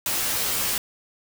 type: noise with comb filter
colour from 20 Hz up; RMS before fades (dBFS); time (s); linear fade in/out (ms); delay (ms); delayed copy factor
white; -25; 0.06-0.78; 2; 14; -0.75
effects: none